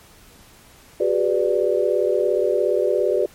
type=chord; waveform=sine; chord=G# half-diminished seventh; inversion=third; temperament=equal with one note detuned; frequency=370 / 407.2 / 493.9 / 587.3 Hz; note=F#4 / G#4 / B4 / D5; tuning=0 / -34 / 0 / 0 cents; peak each=-22 dBFS; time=1-3.26 s; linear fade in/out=5 ms; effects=pink hiss -49 dBFS RMS until 3.34 s + MP3 64 kbps